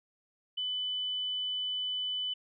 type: tone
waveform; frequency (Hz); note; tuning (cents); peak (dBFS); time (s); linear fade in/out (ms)
sine; 3000; F#7; +23; -31; 0.57-2.34; 10
effects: none